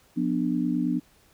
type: chord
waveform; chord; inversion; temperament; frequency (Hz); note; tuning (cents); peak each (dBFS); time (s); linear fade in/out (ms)
sine; B diminished; second; just; 177.8 / 246.9 / 296.3; F3 / B3 / D4; +31 / 0 / +15; -29 / -26 / -27; 0.16-1; 20
effects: pink hiss -60 dBFS RMS until 1.33 s